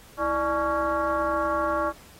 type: tone with frequency modulation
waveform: sine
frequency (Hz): 856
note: A5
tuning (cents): -48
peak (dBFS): -22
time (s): 0.17-1.93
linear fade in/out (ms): 50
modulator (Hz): 264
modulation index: 1.9
effects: pink hiss -51 dBFS RMS until 2.19 s + AAC 48 kbps